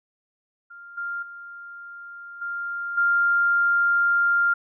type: tone with level steps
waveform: sine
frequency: 1396.9 Hz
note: F6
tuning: in tune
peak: -40 / -27 / -37 / -27 / -17 dBFS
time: 0.7-4.54 s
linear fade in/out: 10 ms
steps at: 0.97 / 1.22 / 2.41 / 2.97 s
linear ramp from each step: 10 ms
effects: none